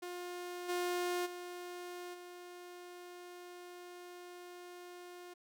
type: tone with level steps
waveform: sawtooth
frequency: 355.3 Hz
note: F4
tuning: 30 cents sharp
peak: -38 / -30 / -40 / -45 dBFS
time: 0.02-5.34 s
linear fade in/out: 10 ms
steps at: 0.68 / 1.25 / 2.13 s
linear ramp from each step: 20 ms
effects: none